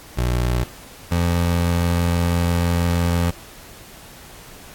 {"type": "tone pair in turn", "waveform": "25% pulse", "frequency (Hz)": [60.9, 86.13], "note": ["B1", "F2"], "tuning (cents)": [-24, -23], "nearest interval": "tritone", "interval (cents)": 601, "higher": "second", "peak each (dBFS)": [-14, -13], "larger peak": "second", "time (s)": [[0.17, 0.64], [1.11, 3.31]], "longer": "second", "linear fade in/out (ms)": 10, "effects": ["pink hiss -42 dBFS RMS until 4.74 s", "AAC 64 kbps"]}